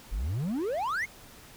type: exponential sweep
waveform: triangle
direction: up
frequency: 40.16 to 2242 Hz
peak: -26 dBFS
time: 0.11-1.06 s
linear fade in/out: 20 ms
effects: pink hiss -51 dBFS RMS until 1.56 s